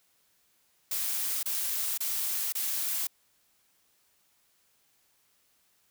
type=noise bursts; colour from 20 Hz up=blue; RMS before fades=-31 dBFS; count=4; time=0.91-3.071 s; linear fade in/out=5 ms; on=520 ms; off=27 ms; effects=white hiss -69 dBFS RMS until 5.9 s